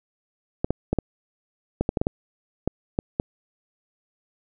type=clicks; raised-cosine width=2 ms; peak=-8 dBFS; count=12; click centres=0.645 / 0.706 / 0.93 / 0.987 / 1.81 / 1.891 / 1.972 / 2.015 / 2.069 / 2.676 / 2.989 / 3.199 s; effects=none